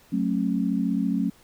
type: chord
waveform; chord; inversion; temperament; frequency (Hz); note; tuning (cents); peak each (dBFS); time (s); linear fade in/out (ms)
sine; F# minor; none; equal with one note detuned; 185 / 220 / 271.8; F#3 / A3 / C#4; 0 / 0 / -34; -26; 0.12-1.3; 10
effects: pink hiss -56 dBFS RMS until 1.43 s